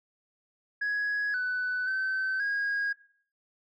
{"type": "tone with pitch steps", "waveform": "sine", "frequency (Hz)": [1669, 1496, 1537, 1639], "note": ["G#6", "F#6", "G6", "G#6"], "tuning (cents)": [8, 19, -35, -23], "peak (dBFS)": -25, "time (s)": [0.81, 2.93], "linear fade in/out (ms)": 10, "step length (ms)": 530, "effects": ["noise-tail reverb RT60 0.5 s tail -17 dB re dry", "tanh soft clip ceiling -25 dBFS"]}